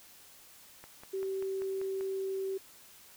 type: click train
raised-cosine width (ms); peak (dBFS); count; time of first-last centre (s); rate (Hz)
0.5; -33; 7; 0.84-2.01; 5.13
type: tone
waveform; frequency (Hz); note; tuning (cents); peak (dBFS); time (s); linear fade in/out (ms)
sine; 384.9; G4; -32; -32; 1.13-2.58; 10
effects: white hiss -56 dBFS RMS until 3.16 s